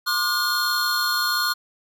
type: tone cluster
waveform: square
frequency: 1064 / 1190 / 1437 / 4250 Hz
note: C6 / D6 / F6 / C8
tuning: +29 / +22 / +49 / +26 cents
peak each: -31 / -28 / -25 / -25 dBFS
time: 0.06-1.54 s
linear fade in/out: 20 ms
effects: none